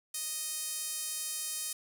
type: tone with band-pass filter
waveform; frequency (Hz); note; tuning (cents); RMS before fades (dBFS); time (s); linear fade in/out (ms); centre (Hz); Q
5% pulse; 622.3; D#5; 0; -37; 0.14-1.73; 5; 12000; 5.7
effects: none